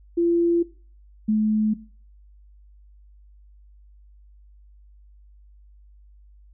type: tone pair in turn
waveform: sine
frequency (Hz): 341.4 / 215.1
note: F4 / A3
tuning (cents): -39 / -39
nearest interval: minor sixth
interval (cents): 800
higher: first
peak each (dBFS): -17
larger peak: neither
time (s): 0.17-0.63 / 1.28-1.74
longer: neither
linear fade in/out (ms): 10
effects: noise-tail reverb RT60 0.4 s tail -18 dB re dry + added 50 Hz sine -48 dBFS peak until 6.53 s